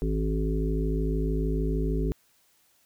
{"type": "harmonic tone", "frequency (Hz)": 53.2, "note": "G#1", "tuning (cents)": 42, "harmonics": [1, 3, 5, 7, 8], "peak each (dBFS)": [-26, -31, -33, -34, -35], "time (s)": [0.02, 2.12], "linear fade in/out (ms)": 0, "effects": ["white hiss -65 dBFS RMS until 2.85 s"]}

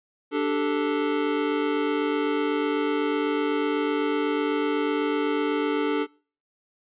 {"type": "chord", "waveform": "square", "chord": "D suspended fourth", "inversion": "none", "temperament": "equal", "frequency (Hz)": [293.7, 392, 440], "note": ["D4", "G4", "A4"], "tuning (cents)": [0, 0, 0], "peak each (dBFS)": [-26, -31, -27], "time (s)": [0.31, 6.07], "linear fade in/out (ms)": 50, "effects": ["noise-tail reverb RT60 0.4 s tail -24 dB re dry", "resampled to 8000 Hz"]}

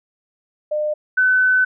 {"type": "tone pair in turn", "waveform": "sine", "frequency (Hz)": [604, 1510.6], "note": ["D5", "F#6"], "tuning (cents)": [48, 35], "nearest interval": "octave + major third", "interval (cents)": 1587, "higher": "second", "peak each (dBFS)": [-18, -12], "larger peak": "second", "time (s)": [[0.71, 0.94], [1.17, 1.65]], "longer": "second", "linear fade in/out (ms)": 10, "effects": []}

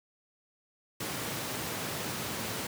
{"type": "high-pass noise", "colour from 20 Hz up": "pink", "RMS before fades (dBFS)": -36, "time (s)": [1, 2.67], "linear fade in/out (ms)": 5, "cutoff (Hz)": 100, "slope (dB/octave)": 24, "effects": []}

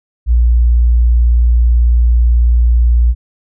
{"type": "tone", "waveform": "sine", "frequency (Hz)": 59.1, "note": "A#1", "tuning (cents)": 24, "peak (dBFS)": -6, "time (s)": [0.26, 3.15], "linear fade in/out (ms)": 50, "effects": []}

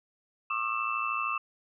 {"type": "tone cluster", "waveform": "sine", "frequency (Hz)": [1090, 1203, 1316, 2653], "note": ["C#6", "D6", "E6", "E7"], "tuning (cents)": [-29, 41, -3, 10], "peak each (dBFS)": [-34, -32, -39, -33], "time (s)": [0.5, 1.38], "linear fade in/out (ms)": 5, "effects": []}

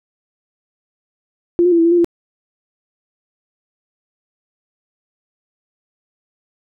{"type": "tone with pitch steps", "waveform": "sine", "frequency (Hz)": [346.2, 357.7, 338.3, 330.7, 337.8, 349.7, 341.3], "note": ["F4", "F4", "E4", "E4", "E4", "F4", "F4"], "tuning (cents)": [-15, 41, 45, 6, 42, 2, -40], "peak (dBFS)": -9, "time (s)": [1.59, 2.045], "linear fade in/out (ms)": 0, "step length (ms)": 65, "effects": []}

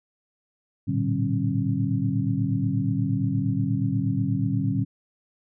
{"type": "tone cluster", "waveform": "sine", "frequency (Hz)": [109.2, 117.6, 145.4, 190.5, 270.4], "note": ["A2", "A#2", "D3", "G3", "C#4"], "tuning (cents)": [-13, 16, -17, -49, -43], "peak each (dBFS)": -28, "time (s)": [0.87, 4.85], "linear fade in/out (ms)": 20, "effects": []}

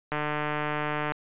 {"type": "click train", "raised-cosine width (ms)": 0.5, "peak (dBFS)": -14, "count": 151, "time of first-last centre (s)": [0.12, 1.12], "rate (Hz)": 150, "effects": ["resampled to 8000 Hz"]}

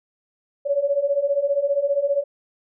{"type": "beating tone pair", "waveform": "sine", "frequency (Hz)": [554.4, 569.4], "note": ["C#5", "C#5"], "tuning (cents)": [0, 46], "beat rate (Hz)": 15, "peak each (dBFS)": [-23, -20], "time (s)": [0.65, 2.24], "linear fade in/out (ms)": 20, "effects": []}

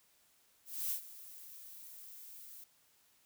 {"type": "noise with ADSR envelope", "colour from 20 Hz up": "violet", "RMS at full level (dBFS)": -35, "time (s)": [0.65, 2.64], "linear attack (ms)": 260, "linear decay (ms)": 96, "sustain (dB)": -17, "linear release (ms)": 4, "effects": ["white hiss -70 dBFS RMS until 3.25 s"]}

